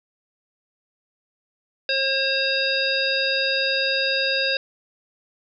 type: harmonic tone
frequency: 538 Hz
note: C5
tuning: 48 cents sharp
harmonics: 1 / 3 / 5 / 7 / 9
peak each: -26 / -26 / -26 / -26 / -26 dBFS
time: 1.89-4.57 s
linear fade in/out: 2 ms
effects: none